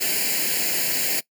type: noise with comb filter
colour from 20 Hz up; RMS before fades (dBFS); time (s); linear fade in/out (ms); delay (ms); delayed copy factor
white; -23; 0-1.21; 20; 0.42; +0.8
effects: noise-tail reverb RT60 0.1 s tail -20 dB re dry + high-pass 200 Hz 12 dB/octave